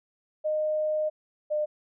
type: tone pair in turn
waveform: sine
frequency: 615 / 603.7 Hz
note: D#5 / D5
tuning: -20 / +48 cents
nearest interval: unison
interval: 32 cents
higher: first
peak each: -24 dBFS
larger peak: neither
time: 0.44-1.1 / 1.5-1.66 s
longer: first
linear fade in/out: 20 ms
effects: none